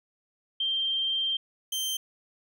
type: tone pair in turn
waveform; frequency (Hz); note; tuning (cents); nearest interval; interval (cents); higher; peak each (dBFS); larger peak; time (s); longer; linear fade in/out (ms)
sine / sawtooth; 3159 / 3132; G7 / G7; +13 / -2; unison; 15; first; -25; neither; 0.6-1.37 / 1.72-1.97; first; 5
effects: none